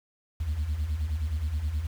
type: beating tone pair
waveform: sine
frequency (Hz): 69.4 / 78.9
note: C#2 / D#2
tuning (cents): +3 / +25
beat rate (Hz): 9.5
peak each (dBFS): -31 / -26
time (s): 0.4-1.87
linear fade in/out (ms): 10
effects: tanh soft clip ceiling -23 dBFS + 8-bit